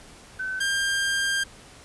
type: tone pair in turn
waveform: sine / sawtooth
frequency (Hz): 1524 / 1596.2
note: G6 / G6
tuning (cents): -49 / +31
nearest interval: minor second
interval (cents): 80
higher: second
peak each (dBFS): -27 / -19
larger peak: second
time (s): 0.39-0.6 / 0.6-1.44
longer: second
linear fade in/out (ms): 10
effects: pink hiss -48 dBFS RMS until 1.84 s + resampled to 24000 Hz